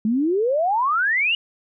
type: exponential sweep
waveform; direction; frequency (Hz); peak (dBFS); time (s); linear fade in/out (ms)
sine; up; 207.7 to 2938; -17; 0.05-1.35; 2
effects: none